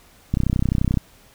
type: click train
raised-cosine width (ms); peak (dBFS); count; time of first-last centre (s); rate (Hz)
5; -7; 21; 0.34-0.973; 31.6
effects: pink hiss -52 dBFS RMS until 1.34 s